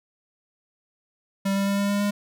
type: tone with pitch steps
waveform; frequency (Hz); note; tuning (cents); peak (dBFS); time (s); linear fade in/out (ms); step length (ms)
square; 196 / 197.59 / 199.2 / 200.8 / 202.4 / 204.1; G3 / G3 / G3 / G3 / G#3 / G#3; 0 / +14 / +28 / +42 / -44 / -30; -22; 1.45-2.11; 10; 110
effects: none